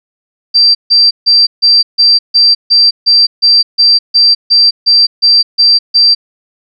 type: tone bursts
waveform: sine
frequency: 4699 Hz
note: D8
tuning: in tune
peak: -3 dBFS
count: 16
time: 0.54-6.15 s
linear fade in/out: 20 ms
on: 210 ms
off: 150 ms
effects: none